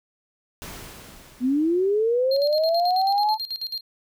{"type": "noise with exponential decay", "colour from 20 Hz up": "pink", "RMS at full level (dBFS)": -36, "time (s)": [0.62, 2.83], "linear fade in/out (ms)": 0, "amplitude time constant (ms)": 480}
{"type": "linear sweep", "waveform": "sine", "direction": "up", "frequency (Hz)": [238.9, 880], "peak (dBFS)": -18, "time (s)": [1.4, 3.38], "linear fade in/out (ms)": 50}
{"type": "tone with tremolo", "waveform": "triangle", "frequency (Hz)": 4206, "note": "C8", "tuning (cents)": 8, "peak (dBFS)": -25, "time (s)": [2.31, 3.81], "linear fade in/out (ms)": 5, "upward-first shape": "square", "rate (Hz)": 9.2, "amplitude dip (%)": 80}
{"effects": []}